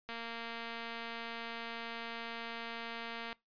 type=click train; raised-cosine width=0.3 ms; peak=-27 dBFS; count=749; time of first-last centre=0.09-3.328 s; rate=231 Hz; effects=noise-tail reverb RT60 0.2 s tail -23 dB re dry + resampled to 11025 Hz